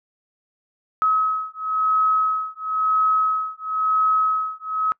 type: beating tone pair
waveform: sine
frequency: 1279 / 1279.98 Hz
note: D#6 / D#6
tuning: +47 / +49 cents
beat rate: 0.98 Hz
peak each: -21 dBFS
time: 1.02-4.92 s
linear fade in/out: 0 ms
effects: noise-tail reverb RT60 0.1 s tail -24 dB re dry